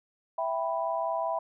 sine chord, E minor, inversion none, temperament equal, 659.3 / 784 / 987.8 Hz, E5 / G5 / B5, 0 / 0 / 0 cents, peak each -30 / -34 / -32 dBFS, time 0.38-1.39 s, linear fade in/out 5 ms, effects none

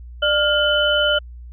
sine tone cluster, 597 / 1411 / 3021 Hz, D5 / F6 / F#7, +28 / +17 / +35 cents, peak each -19 dBFS, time 0.22-1.19 s, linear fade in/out 10 ms, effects added 60 Hz sine -34 dBFS peak until 1.52 s

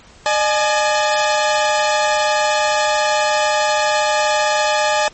sawtooth tone pair together, 605.9 / 846 Hz, D#5 / G#5, -46 / +32 cents, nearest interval tritone, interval 578 cents, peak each -13 dBFS, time 0.26-5.08 s, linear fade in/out 0 ms, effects pink hiss -45 dBFS RMS until 5.13 s + MP3 32 kbps

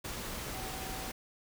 sine tone in noise, 760 Hz, F#5, 46 cents sharp, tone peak -46 dBFS, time 0.53-1.11 s, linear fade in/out 10 ms, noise pink, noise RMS -40 dBFS, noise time 0.04-1.12 s, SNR -9 dB, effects none

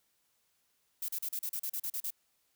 violet noise bursts, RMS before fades -36 dBFS, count 11, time 1.02-2.105 s, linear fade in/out 5 ms, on 65 ms, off 37 ms, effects white hiss -75 dBFS RMS until 2.55 s

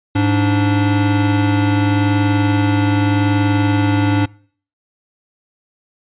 square tone pair together, 103.78 / 290.5 Hz, G#2 / D4, -1 / -19 cents, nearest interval octave + tritone, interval 1782 cents, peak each -16 dBFS, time 0.15-4.26 s, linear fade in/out 10 ms, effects noise-tail reverb RT60 0.5 s tail -24 dB re dry + resampled to 8000 Hz

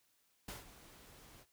pink noise with ADSR envelope, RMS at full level -45 dBFS, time 0.48-1.46 s, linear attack 6 ms, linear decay 150 ms, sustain -14 dB, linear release 53 ms, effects white hiss -75 dBFS RMS until 1.52 s

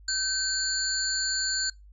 sine tone cluster, 1542 / 4258 / 4571 / 7090 Hz, G6 / C8 / D8 / A8, -29 / +30 / -48 / +12 cents, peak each -31 dBFS, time 0.08-1.7 s, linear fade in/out 5 ms, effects noise-tail reverb RT60 0.2 s tail -26 dB re dry + added 50 Hz sine -48 dBFS peak until 1.92 s

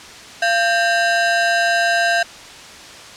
40% pulse ring-modulated tone, 1134 Hz, C#6, 39 cents sharp, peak -10 dBFS, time 0.42-2.23 s, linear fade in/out 5 ms, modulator 447 Hz, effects white hiss -37 dBFS RMS until 3.16 s + low-pass 6000 Hz 12 dB/octave

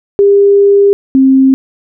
sine tone pair in turn, 401.2 / 265.8 Hz, G4 / C4, +40 / +27 cents, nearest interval perfect fifth, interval 713 cents, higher first, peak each -3 dBFS, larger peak neither, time 0.19-0.93 / 1.15-1.54 s, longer first, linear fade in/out 0 ms, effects none

